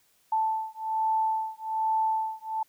sine beating tone pair, 880 / 881.2 Hz, A5 / A5, 0 / +2 cents, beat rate 1.2 Hz, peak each -28 dBFS, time 0.32-2.63 s, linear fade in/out 5 ms, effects white hiss -66 dBFS RMS until 2.68 s

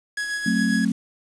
45% pulse tone with tremolo, 1672 Hz, G#6, 11 cents sharp, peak -23 dBFS, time 0.17-0.85 s, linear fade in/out 5 ms, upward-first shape triangle, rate 7.4 Hz, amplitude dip 45%
sine chord, F# diminished, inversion none, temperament just, 185 / 222 / 266.4 Hz, F#3 / A3 / C4, 0 / +16 / +31 cents, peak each -24 / -21 / -25 dBFS, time 0.46-0.92 s, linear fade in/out 5 ms
effects resampled to 22050 Hz + 7-bit

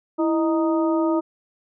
harmonic tone with a mistuned harmonic, 311.1 Hz, D#4, in tune, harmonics 1 / 2 / 3 / 4, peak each -19 / -25 / -29 / -31 dBFS, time 0.18-1.21 s, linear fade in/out 20 ms, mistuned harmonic 1, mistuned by +94 cents, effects none

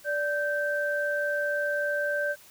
sine tone pair together, 584 / 1559.1 Hz, D5 / G6, -10 / -10 cents, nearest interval octave + perfect fourth, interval 1700 cents, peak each -28 dBFS, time 0.04-2.36 s, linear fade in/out 50 ms, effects white hiss -53 dBFS RMS until 2.5 s

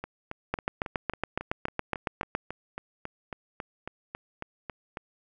two click trains, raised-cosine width 0.5 ms, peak -20 / -12 dBFS, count 19 / 14, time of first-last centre 0.04-4.972 / 0.54-2.351 s, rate 3.65 / 7.18 Hz, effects none

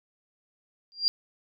sine tone with exponential growth, 4768 Hz, D8, 25 cents sharp, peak -16 dBFS, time 0.92-1.08 s, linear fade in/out 0 ms, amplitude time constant 34 ms, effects none

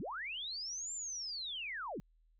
sine linear two-way sweep, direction up then down, 129.7 to 7410 to 129.7 Hz, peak -39 dBFS, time 0-2 s, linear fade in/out 0 ms, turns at 0.93 s, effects added 40 Hz sine -66 dBFS peak until 2.39 s

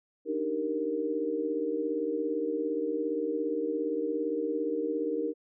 sine chord, Eb major seventh, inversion third, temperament equal, 293.7 / 311.1 / 392 / 466.2 Hz, D4 / Eb4 / G4 / Bb4, 0 / 0 / 0 / 0 cents, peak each -37 / -33 / -36 / -31 dBFS, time 0.25-5.34 s, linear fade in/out 50 ms, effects none

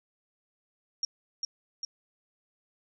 sine tone with echo, 5588 Hz, F8, in tune, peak -26 dBFS, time 1.03-1.05 s, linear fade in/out 2 ms, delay 400 ms, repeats 2, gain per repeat -3 dB, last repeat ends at 1.85 s, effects none

